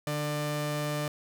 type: tone pair together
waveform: sawtooth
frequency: 148.6 / 297.2 Hz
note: D3 / D4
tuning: +21 / +21 cents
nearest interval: octave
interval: 1200 cents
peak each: -27 / -27 dBFS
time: 0.07-1.08 s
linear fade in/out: 2 ms
effects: none